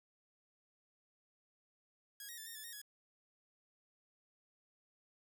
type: tone with pitch steps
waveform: 5% pulse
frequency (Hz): 1652 / 1880 / 1759 / 1839 / 1737 / 1856 / 1679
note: G#6 / A#6 / A6 / A#6 / A6 / A#6 / G#6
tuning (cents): -10 / +14 / -1 / -24 / -23 / -8 / +18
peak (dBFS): -37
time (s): 2.2-2.816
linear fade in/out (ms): 2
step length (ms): 88
effects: none